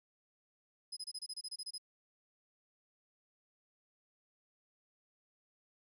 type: tone bursts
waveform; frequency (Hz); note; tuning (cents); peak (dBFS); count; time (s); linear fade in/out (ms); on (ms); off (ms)
35% pulse; 5050; D#8; +25; -38; 12; 0.92-1.782; 10; 48; 26
effects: none